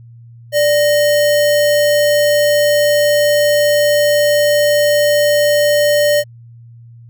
sine tone with sample-and-hold, 587.3 Hz, D5, in tune, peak -9 dBFS, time 0.52-6.24 s, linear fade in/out 50 ms, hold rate 2450 Hz, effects added 117 Hz sine -36 dBFS peak until 7.09 s

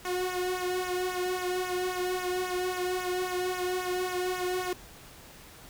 sawtooth tone with flanger, 364.3 Hz, F#4, 27 cents flat, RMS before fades -31 dBFS, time 0.05-4.73 s, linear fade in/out 2 ms, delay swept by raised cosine 0.22 to 1.92 ms, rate 3.7 Hz, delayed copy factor -0.8, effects pink hiss -50 dBFS RMS until 5.69 s

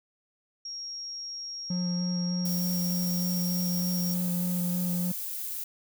sine tone, 5588 Hz, F8, in tune, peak -35 dBFS, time 0.65-4.14 s, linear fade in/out 5 ms
triangle tone with vibrato, 178 Hz, F3, 33 cents sharp, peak -25 dBFS, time 1.7-5.12 s, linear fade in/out 5 ms, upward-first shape square, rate 3.3 Hz, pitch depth 10 cents each way
violet noise, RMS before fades -35 dBFS, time 2.45-5.64 s, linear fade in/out 5 ms
effects none

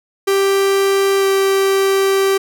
45% pulse tone with pitch glide, 392 to 389.3 Hz, G4 to G4, 0 to -12 cents, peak -12 dBFS, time 0.27-2.38 s, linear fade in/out 10 ms, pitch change -12 cents, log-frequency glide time 1.19-1.25 s, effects none

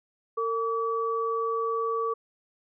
sine tone pair together, 454.7 / 1145.8 Hz, A#4 / D6, -43 / -43 cents, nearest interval octave + major third, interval 1600 cents, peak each -28 / -28 dBFS, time 0.37-2.14 s, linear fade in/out 10 ms, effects none

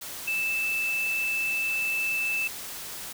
sine tone in noise, 2637 Hz, E7, in tune, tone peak -25 dBFS, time 0.27-2.48 s, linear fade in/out 10 ms, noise white, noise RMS -38 dBFS, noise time 0.01-3.13 s, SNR +10 dB, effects none

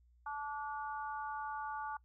harmonic tone, 289.7 Hz, D4, 24 cents flat, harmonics 3 / 4 / 5, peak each -41 / -44 / -46 dBFS, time 0.26-1.97 s, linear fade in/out 5 ms, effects noise-tail reverb RT60 0.1 s tail -23 dB re dry + added 60 Hz sine -64 dBFS peak until 2.04 s

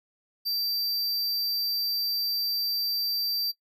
square tone, 4680 Hz, D8, 7 cents flat, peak -27 dBFS, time 0.45-3.52 s, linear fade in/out 20 ms, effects noise-tail reverb RT60 0.1 s tail -19 dB re dry

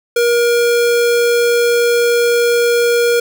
square tone, 474.9 Hz, A#4, 32 cents sharp, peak -11 dBFS, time 0.16-3.2 s, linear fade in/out 5 ms, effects none

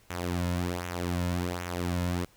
sawtooth tone with flanger, 88.3 Hz, F2, 20 cents sharp, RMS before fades -31 dBFS, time 0.1-2.25 s, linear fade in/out 5 ms, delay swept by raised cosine 0.21 to 2.61 ms, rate 1.3 Hz, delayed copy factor -0.65, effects pink hiss -61 dBFS RMS until 2.36 s

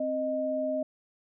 sine tone pair together, 263.3 / 620 Hz, C4 / D#5, +11 / -6 cents, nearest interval octave + minor third, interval 1483 cents, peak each -33 / -28 dBFS, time 0-0.83 s, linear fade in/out 5 ms, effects none

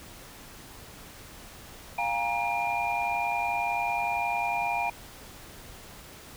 sine tone cluster, 702 / 813 / 942 / 2405 Hz, F5 / G#5 / A#5 / D7, +9 / -37 / +18 / +41 cents, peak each -31 dBFS, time 1.98-4.9 s, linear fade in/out 5 ms, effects tanh soft clip ceiling -15 dBFS + pink hiss -47 dBFS RMS until 6.36 s

